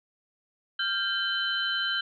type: tone cluster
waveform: sine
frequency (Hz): 1392 / 1580 / 3065 / 4042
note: F6 / G6 / G7 / B7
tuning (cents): -6 / +13 / -40 / +39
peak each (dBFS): -34 / -30 / -29 / -36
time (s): 0.79-2.01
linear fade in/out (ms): 5
effects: none